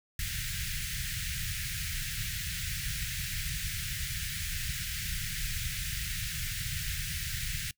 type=band-stop noise; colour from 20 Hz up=pink; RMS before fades=-35 dBFS; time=0.19-7.71 s; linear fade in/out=2 ms; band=160 to 1600 Hz; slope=48 dB/octave; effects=noise-tail reverb RT60 0.1 s tail -23 dB re dry